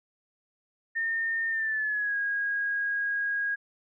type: tone with pitch glide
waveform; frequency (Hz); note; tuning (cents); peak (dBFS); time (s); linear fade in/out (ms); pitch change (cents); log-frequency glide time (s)
sine; 1820 to 1640.3; A#6 to G#6; -42 to -22; -26; 0.95-3.56; 20; -180; 1.49-2.17
effects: none